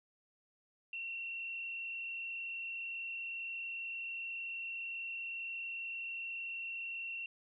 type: tone with frequency modulation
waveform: sine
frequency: 2722 Hz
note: F7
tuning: 45 cents flat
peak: -39 dBFS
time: 0.93-7.26 s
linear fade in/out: 2 ms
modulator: 37.5 Hz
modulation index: 0.99
effects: none